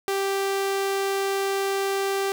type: tone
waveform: sawtooth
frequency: 392 Hz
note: G4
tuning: in tune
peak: -19 dBFS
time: 0.08-2.32 s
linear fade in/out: 0 ms
effects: none